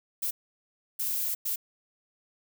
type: noise bursts at uneven times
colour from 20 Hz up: violet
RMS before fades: -30 dBFS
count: 3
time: 0.22-0.31 / 0.99-1.35 / 1.45-1.56 s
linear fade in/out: 10 ms
effects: none